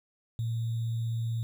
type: tone with sample-and-hold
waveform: sine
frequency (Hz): 114.5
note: A#2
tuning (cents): -31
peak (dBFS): -28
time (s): 0.39-1.43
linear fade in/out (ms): 0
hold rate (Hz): 3675
effects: none